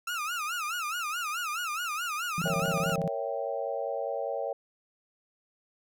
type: tone with vibrato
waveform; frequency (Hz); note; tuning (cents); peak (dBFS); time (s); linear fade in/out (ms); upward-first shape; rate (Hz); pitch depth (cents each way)
30% pulse; 1318.5; E6; 0; -28; 0.07-2.96; 5; sine; 4.7; 170
type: tone bursts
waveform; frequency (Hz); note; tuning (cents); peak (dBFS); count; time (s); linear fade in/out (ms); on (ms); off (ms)
sine; 169; E3; +43; -28; 12; 2.38-3.077; 0; 37; 23
type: chord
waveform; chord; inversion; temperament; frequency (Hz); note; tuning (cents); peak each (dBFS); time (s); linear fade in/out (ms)
sine; A# diminished seventh; none; equal with one note detuned; 464.3 / 554.4 / 659.3 / 784; A#4 / C#5 / E5 / G5; -7 / 0 / 0 / 0; -36 / -33 / -36 / -37; 2.45-4.53; 5
effects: none

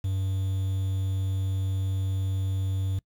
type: tone with quantisation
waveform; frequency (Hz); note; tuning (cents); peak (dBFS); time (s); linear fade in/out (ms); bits
triangle; 95.7; G2; -41; -23; 0.04-2.99; 5; 8
effects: noise-tail reverb RT60 0.1 s tail -23 dB re dry

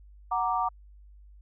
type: chord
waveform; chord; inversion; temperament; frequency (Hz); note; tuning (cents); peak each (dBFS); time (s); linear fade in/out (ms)
sine; Gb augmented; none; equal; 740 / 932.3 / 1174.7; Gb5 / Bb5 / D6; 0 / 0 / 0; -29; 0.31-0.69; 10
effects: added 50 Hz sine -49 dBFS peak until 1.41 s

